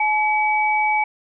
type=tone pair together; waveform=sine; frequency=854 / 2280 Hz; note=G#5 / C#7; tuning=+48 / +48 cents; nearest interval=octave + perfect fourth; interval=1700 cents; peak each=-18 / -20 dBFS; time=0-1.04 s; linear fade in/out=5 ms; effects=none